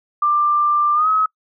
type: tone with pitch glide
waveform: sine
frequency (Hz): 1186 to 1278.5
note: D6 to D#6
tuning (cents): +17 to +47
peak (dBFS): -13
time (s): 0.22-1.26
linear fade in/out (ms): 5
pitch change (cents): +130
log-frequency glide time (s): 0.94-1.08
effects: noise-tail reverb RT60 0.1 s tail -26 dB re dry